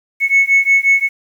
sine beating tone pair, 2200 / 2205.6 Hz, C#7 / C#7, -14 / -9 cents, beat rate 5.6 Hz, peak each -11 dBFS, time 0.2-1.09 s, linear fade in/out 50 ms, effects tanh soft clip ceiling -4 dBFS + 7-bit

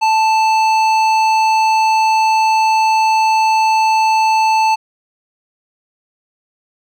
sine tone with hard clipping, 880 Hz, A5, in tune, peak -12 dBFS, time 0.01-4.76 s, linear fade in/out 20 ms, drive 12 dB, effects none

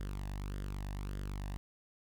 sawtooth tone with flanger, 49 Hz, G1, in tune, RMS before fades -40 dBFS, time 0-1.57 s, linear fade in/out 0 ms, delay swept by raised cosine 0.6 to 1.12 ms, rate 1.7 Hz, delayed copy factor +0.6, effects none

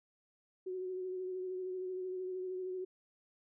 sine tone with vibrato, 370 Hz, F#4, in tune, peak -37 dBFS, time 0.66-2.85 s, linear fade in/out 10 ms, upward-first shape sine, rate 13 Hz, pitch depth 25 cents each way, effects none

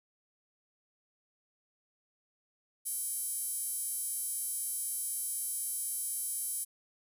5% pulse tone with high-pass filter, 784 Hz, G5, in tune, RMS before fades -36 dBFS, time 2.85-6.65 s, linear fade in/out 20 ms, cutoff 11000 Hz, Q 3.1, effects none

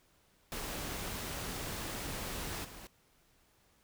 pink noise with level steps, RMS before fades -40 / -50 dBFS, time 0.52-2.87 s, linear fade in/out 0 ms, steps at 2.64 s, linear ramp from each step 10 ms, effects pink hiss -69 dBFS RMS until 3.83 s

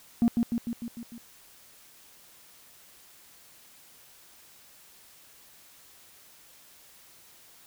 sine tone with echo, 234.6 Hz, A#3, 11 cents sharp, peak -16 dBFS, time 0.22-0.28 s, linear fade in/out 0 ms, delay 150 ms, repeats 6, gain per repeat -4 dB, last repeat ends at 1.18 s, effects tanh soft clip ceiling -17 dBFS + white hiss -55 dBFS RMS until 7.66 s

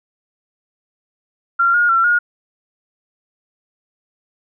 sine tone with pitch steps, 1379 / 1430 / 1354 / 1433 Hz, F6 / F6 / E6 / F6, -22 / +41 / +46 / +44 cents, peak -11 dBFS, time 1.59-2.19 s, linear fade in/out 10 ms, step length 150 ms, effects none

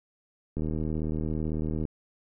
click train, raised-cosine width 3 ms, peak -19 dBFS, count 101, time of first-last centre 0.57-1.852 s, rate 78 Hz, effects none

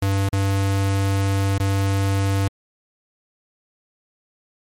square tone with dropouts, 98 Hz, G2, in tune, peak -18 dBFS, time 0.02-2.48 s, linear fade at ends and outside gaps 5 ms, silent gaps 0.29-0.328 / 1.582-1.599 s, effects MP3 64 kbps

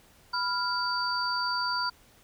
sine tone cluster, 989 / 1396 / 4636 Hz, B5 / F6 / D8, +2 / -1 / -23 cents, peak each -31 dBFS, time 0.33-1.9 s, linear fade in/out 10 ms, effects pink hiss -59 dBFS RMS until 2.23 s

